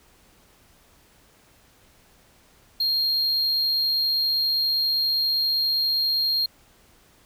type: tone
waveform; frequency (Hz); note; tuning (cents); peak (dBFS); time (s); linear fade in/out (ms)
triangle; 4225; C8; +16; -19; 2.8-6.46; 5
effects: pink hiss -57 dBFS RMS until 7.25 s